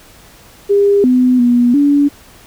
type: tone with pitch steps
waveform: sine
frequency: 403 / 252.1 / 242.2 / 286.5 Hz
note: G4 / B3 / B3 / D4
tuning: +48 / +36 / -34 / -43 cents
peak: -7 dBFS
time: 0.69-2.09 s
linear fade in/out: 20 ms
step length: 350 ms
effects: pink hiss -42 dBFS RMS until 2.46 s